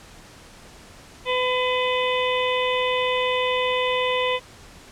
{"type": "harmonic tone", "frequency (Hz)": 504, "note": "B4", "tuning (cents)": 35, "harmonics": [1, 2, 4, 5, 6, 7], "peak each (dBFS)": [-23, -26, -29, -30, -31, -31], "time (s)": [1.25, 4.4], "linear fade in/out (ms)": 50, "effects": ["pink hiss -46 dBFS RMS until 4.91 s", "low-pass 9000 Hz 12 dB/octave"]}